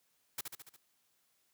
white noise with echo, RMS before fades -38 dBFS, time 0.38-0.41 s, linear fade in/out 5 ms, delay 71 ms, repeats 5, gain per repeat -4 dB, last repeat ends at 0.765 s, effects white hiss -75 dBFS RMS until 1.53 s + high-pass 80 Hz 12 dB/octave

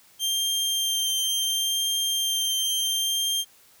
sawtooth tone with vibrato, 3168 Hz, G7, 18 cents sharp, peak -20 dBFS, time 0.19-3.45 s, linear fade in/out 50 ms, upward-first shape sine, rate 0.71 Hz, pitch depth 11 cents each way, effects white hiss -56 dBFS RMS until 3.8 s

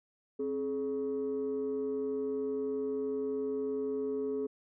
sine tone pair together, 266.9 / 423.7 Hz, C4 / G#4, +35 / +35 cents, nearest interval minor sixth, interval 800 cents, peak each -35 / -31 dBFS, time 0.39-4.47 s, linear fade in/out 10 ms, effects tanh soft clip ceiling -27 dBFS

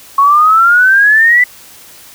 sine exponential sweep, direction up, 1096 to 2001 Hz, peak -4 dBFS, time 0.18-1.44 s, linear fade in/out 5 ms, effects white hiss -37 dBFS RMS until 2.14 s

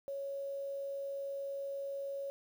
sine tone with quantisation, 554.4 Hz, C#5, in tune, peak -37 dBFS, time 0.08-2.3 s, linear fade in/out 0 ms, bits 10, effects none

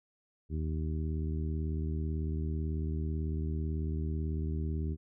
harmonic tone, 78.1 Hz, D#2, 7 cents sharp, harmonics 1 / 2 / 3 / 4 / 5, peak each -32 / -38 / -42 / -44 / -46 dBFS, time 0.49-4.97 s, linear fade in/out 50 ms, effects none

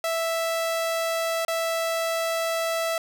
sawtooth tone with dropouts, 659.3 Hz, E5, in tune, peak -20 dBFS, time 0.04-2.98 s, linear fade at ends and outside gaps 2 ms, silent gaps 1.45-1.481 s, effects none

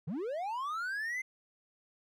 triangle linear sweep, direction up, 129.5 to 2093 Hz, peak -32 dBFS, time 0.07-1.22 s, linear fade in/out 10 ms, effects none

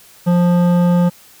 sine tone with hard clipping, 175.6 Hz, F3, 10 cents sharp, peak -12 dBFS, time 0.26-1.1 s, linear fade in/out 20 ms, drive 12 dB, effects white hiss -45 dBFS RMS until 1.4 s

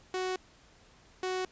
sawtooth tone pair in turn, 370.9 / 370.9 Hz, F#4 / F#4, +4 / +4 cents, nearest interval unison, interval 0 cents, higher neither, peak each -27 dBFS, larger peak neither, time 0.14-0.36 / 1.23-1.45 s, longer neither, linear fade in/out 2 ms, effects pink hiss -60 dBFS RMS until 1.51 s + resampled to 16000 Hz

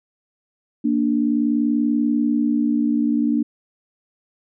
sine tone pair together, 233.1 / 293.5 Hz, A#3 / D4, 0 / -1 cents, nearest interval major third, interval 399 cents, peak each -19 dBFS, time 0.84-3.43 s, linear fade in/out 10 ms, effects none

